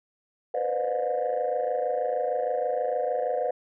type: tone cluster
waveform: sine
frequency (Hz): 490.6 / 517 / 602 / 716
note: B4 / C5 / D5 / F5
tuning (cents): -12 / -21 / +43 / +43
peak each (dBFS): -29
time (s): 0.54-3.51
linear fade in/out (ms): 5
effects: tanh soft clip ceiling -18 dBFS